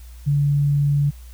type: tone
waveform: sine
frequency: 143.6 Hz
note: D3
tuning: 39 cents flat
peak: -15 dBFS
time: 0.26-1.11 s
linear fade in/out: 20 ms
effects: added 60 Hz sine -37 dBFS peak until 1.33 s + white hiss -52 dBFS RMS until 1.33 s